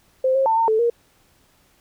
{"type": "tone with pitch steps", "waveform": "sine", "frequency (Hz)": [521, 536, 894, 910, 438.2, 471.2], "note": ["C5", "C5", "A5", "A#5", "A4", "A#4"], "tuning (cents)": [-7, 42, 27, -42, -7, 19], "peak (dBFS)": -15, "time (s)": [0.24, 0.9], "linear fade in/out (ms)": 5, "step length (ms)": 110, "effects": ["pink hiss -59 dBFS RMS until 1.8 s"]}